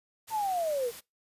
white noise, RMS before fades -45 dBFS, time 0.27-1.01 s, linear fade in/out 20 ms
sine linear sweep, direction down, 907 to 448.7 Hz, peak -27 dBFS, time 0.3-0.92 s, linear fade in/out 50 ms
effects noise-tail reverb RT60 0.2 s tail -23 dB re dry + resampled to 32000 Hz

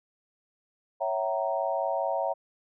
sine chord, F# dominant seventh, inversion second, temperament equal with one note detuned, 554.4 / 659.3 / 759.5 / 932.3 Hz, C#5 / E5 / F#5 / A#5, 0 / 0 / +45 / 0 cents, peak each -31 / -30 / -32 / -33 dBFS, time 1-2.34 s, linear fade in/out 20 ms, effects none

